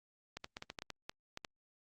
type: clicks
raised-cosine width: 0.2 ms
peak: -25 dBFS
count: 11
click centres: 0.37 / 0.444 / 0.569 / 0.624 / 0.701 / 0.788 / 0.821 / 0.903 / 1.095 / 1.374 / 1.448 s
effects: Opus 48 kbps